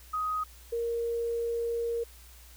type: tone pair in turn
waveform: sine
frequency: 1254 / 466.9 Hz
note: D#6 / A#4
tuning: +13 / +3 cents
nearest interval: octave + perfect fourth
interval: 1710 cents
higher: first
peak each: -28 dBFS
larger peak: neither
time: 0.13-0.44 / 0.72-2.04 s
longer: second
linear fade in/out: 10 ms
effects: added 60 Hz sine -51 dBFS peak until 2.56 s + white hiss -55 dBFS RMS until 2.56 s